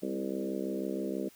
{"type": "harmonic tone with a mistuned harmonic", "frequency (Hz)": 66.2, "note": "C2", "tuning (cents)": 21, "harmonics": [3, 4, 5, 6, 7, 8, 9], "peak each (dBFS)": [-38, -39, -37, -39, -41, -44, -43], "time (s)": [0.02, 1.29], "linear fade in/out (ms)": 10, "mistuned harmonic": 4, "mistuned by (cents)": -23, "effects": ["white hiss -59 dBFS RMS until 1.35 s"]}